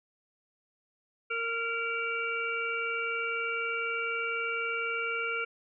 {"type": "harmonic tone", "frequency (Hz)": 462, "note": "A#4", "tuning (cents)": -16, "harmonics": [1, 3, 5, 6], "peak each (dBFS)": [-37, -33, -34, -39], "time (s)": [1.3, 5.45], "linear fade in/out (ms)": 10, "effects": []}